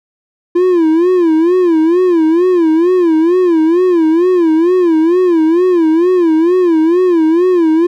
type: tone with vibrato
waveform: triangle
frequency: 340.8 Hz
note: F4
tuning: 42 cents flat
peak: -5 dBFS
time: 0.55-7.87 s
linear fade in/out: 10 ms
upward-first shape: sine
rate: 2.2 Hz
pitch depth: 140 cents each way
effects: none